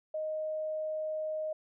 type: tone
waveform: sine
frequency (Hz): 622.3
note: D#5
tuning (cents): 0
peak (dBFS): -32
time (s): 0.14-1.53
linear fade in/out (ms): 5
effects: none